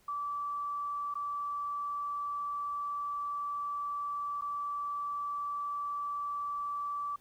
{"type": "tone with dropouts", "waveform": "sine", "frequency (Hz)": 1158, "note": "D6", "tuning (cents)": -25, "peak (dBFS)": -33, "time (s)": [0.08, 7.16], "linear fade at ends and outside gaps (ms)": 5, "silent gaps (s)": [[1.141, 1.153], [4.412, 4.42]], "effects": ["pink hiss -66 dBFS RMS until 7.2 s"]}